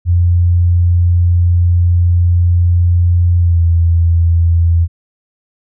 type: tone with pitch glide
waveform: sine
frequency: 87.31 to 84.24 Hz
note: F2 to E2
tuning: 0 to +38 cents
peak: -7 dBFS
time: 0.05-4.88 s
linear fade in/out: 50 ms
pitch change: -62 cents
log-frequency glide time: 3.38-3.61 s
effects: none